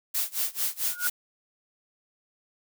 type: noise with tremolo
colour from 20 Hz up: blue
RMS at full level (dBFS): -26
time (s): 0.14-1.1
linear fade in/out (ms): 10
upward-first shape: sine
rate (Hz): 4.5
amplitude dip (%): 95
type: tone with exponential growth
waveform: sine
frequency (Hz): 1442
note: F#6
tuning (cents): -45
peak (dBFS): -24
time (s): 0.81-1.07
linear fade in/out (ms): 0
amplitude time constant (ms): 55
effects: none